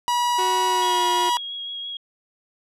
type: tone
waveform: 45% pulse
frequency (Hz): 968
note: B5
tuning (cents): -35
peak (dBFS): -19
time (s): 0.08-1.37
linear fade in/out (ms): 0
type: tone with pitch glide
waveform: sawtooth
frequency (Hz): 370 to 355.5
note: F#4 to F4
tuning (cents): 0 to +31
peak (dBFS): -22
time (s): 0.38-1.3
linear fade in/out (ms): 10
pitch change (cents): -69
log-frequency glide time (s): 0.67-1.05
type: tone with vibrato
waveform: sine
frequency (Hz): 3300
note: G#7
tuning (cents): -12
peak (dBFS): -29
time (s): 0.82-1.97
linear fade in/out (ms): 2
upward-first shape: sine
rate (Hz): 5.9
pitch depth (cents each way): 15
effects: low-pass 10000 Hz 12 dB/octave